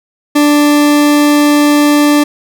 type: tone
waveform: 40% pulse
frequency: 293.7 Hz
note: D4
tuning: in tune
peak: -5 dBFS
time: 0.35-2.24 s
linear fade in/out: 10 ms
effects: none